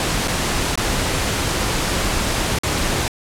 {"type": "noise with dropouts", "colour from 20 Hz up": "pink", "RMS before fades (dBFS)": -20, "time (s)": [0, 3.08], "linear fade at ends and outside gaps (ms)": 1, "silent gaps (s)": [[0.276, 0.281], [0.756, 0.775], [2.587, 2.634]], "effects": ["low-pass 10000 Hz 12 dB/octave"]}